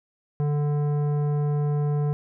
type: tone with tanh clipping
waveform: sine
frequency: 146.83 Hz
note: D3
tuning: in tune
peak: -23 dBFS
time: 0.4-2.13 s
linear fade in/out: 0 ms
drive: 13 dB
effects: none